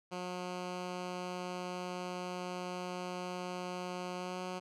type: tone with pitch glide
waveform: 10% pulse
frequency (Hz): 180.4 to 182.81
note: F#3 to F#3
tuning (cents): -44 to -21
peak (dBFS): -30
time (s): 0.11-4.6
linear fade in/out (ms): 20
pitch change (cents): +23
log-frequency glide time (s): 4.15-4.4
effects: low-pass 7000 Hz 12 dB/octave